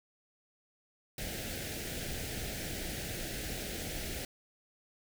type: band-stop noise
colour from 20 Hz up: pink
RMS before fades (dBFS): -39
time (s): 1.18-4.25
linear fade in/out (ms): 2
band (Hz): 760 to 1500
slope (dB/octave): 48
effects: none